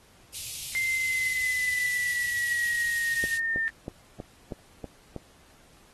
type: band-stop noise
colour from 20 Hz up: white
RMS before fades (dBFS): -36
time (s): 0.34-3.38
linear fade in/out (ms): 5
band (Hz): 140 to 2400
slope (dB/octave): 48
type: linear sweep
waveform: sine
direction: down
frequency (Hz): 2093 to 1800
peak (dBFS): -25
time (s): 0.75-3.68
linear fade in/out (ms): 0
type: click train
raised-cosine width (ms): 2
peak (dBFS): -21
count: 7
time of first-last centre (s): 3.24-5.163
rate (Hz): 3.12
effects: pink hiss -58 dBFS RMS until 5.93 s + AAC 32 kbps